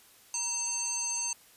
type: harmonic tone with a mistuned harmonic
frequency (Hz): 899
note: A5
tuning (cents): +37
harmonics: 1 / 3 / 5 / 7 / 9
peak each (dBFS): -43 / -43 / -43 / -31 / -38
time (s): 0.34-1.33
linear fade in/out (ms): 2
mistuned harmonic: 1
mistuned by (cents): +86
effects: white hiss -58 dBFS RMS until 1.56 s + resampled to 32000 Hz